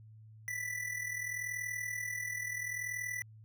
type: tone with amplitude modulation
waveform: square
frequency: 1977 Hz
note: B6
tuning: 1 cent sharp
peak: -34 dBFS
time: 0.48-3.22 s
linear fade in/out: 0 ms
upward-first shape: sine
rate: 40.7 Hz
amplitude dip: 65%
effects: added 109 Hz sine -52 dBFS peak until 3.44 s